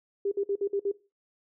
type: tone bursts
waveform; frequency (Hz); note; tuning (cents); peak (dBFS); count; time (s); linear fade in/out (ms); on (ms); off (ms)
sine; 399.7; G4; +34; -25; 6; 0.25-0.916; 5; 66; 54
effects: noise-tail reverb RT60 0.3 s tail -19 dB re dry